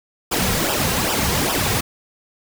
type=noise with flanger; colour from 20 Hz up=pink; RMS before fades=-20 dBFS; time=0.31-1.81 s; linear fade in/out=10 ms; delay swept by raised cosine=0.46 to 3.46 ms; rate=2.5 Hz; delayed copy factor=-0.75; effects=none